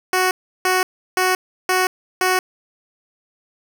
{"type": "tone bursts", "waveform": "10% pulse", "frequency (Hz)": 370, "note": "F#4", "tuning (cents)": 0, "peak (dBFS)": -7, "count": 5, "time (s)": [0.13, 2.39], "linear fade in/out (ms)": 2, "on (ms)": 180, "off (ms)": 340, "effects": []}